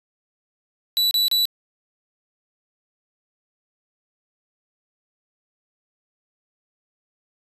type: tone bursts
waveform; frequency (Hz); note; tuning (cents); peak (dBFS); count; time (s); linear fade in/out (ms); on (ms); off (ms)
45% pulse; 3951; B7; 0; -17; 3; 0.97-1.454; 0; 140; 32
effects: resampled to 32000 Hz